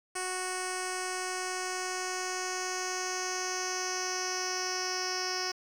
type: tone with low-pass filter sweep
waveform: 10% pulse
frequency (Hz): 368.7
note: F#4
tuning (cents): -6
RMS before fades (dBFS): -34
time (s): 0.15-5.52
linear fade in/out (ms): 10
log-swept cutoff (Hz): 8400 to 5400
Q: 5.5
effects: 9-bit